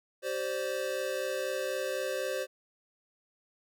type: chord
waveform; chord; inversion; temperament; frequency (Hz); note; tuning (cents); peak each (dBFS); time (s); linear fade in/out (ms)
square; G suspended fourth; none; equal with one note detuned; 384.6 / 523.3 / 587.3; G4 / C5 / D5; -33 / 0 / 0; -39 / -34 / -38; 0.22-2.47; 50
effects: none